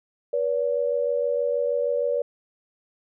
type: tone pair together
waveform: sine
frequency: 484.9 / 571.3 Hz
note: B4 / D5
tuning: -32 / -48 cents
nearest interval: minor third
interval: 284 cents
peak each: -24 dBFS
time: 0.33-2.22 s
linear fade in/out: 5 ms
effects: none